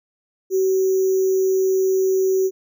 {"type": "tone with sample-and-hold", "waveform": "sine", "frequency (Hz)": 378.8, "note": "F#4", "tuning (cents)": 41, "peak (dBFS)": -15, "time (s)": [0.5, 2.51], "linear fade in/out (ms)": 50, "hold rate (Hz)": 6300, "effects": []}